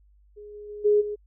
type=tone with level steps; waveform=sine; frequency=416.5 Hz; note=G#4; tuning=5 cents sharp; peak=-40 / -38 / -35 / -16 / -28 dBFS; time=0.36-1.16 s; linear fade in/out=20 ms; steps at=0.53 / 0.68 / 0.84 / 1 s; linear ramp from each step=20 ms; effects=added 50 Hz sine -55 dBFS peak until 1.26 s